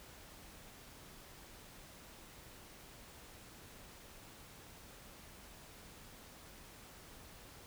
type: silence
effects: pink hiss -56 dBFS RMS until 7.66 s